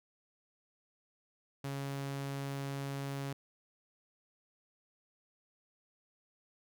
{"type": "tone", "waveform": "sawtooth", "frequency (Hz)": 138.59, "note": "C#3", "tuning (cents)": 0, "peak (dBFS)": -33, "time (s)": [1.64, 3.33], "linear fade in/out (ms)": 5, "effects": []}